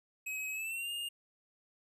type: tone with pitch glide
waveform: square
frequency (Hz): 2548 to 2827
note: D#7 to F7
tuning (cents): +41 to +20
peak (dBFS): -37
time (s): 0.26-1.09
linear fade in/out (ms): 10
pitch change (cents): +179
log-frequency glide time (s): 0.52-0.91
effects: none